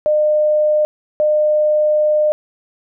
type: tone pair in turn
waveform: sine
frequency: 606 / 606 Hz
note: D#5 / D#5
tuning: -46 / -46 cents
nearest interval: unison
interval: 0 cents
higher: neither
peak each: -11 dBFS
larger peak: neither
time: 0.06-0.85 / 1.2-2.32 s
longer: second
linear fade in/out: 0 ms
effects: none